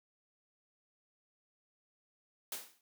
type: noise with exponential decay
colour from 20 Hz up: white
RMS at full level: -37 dBFS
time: 2.52-2.81 s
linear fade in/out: 2 ms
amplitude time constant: 61 ms
effects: high-pass 200 Hz 12 dB/octave